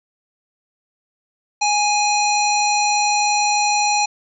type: harmonic tone with a mistuned harmonic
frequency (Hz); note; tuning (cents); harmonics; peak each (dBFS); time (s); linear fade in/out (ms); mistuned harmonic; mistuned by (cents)
830.6; G#5; 0; 1 / 3 / 5 / 7 / 9; -17 / -22 / -24 / -25 / -27; 1.61-4.06; 10; 9; -69
effects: none